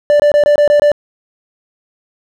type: tone bursts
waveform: triangle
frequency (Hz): 587.3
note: D5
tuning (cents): 0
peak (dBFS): -4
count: 7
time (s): 0.1-0.917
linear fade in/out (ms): 0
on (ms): 97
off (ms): 23
effects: none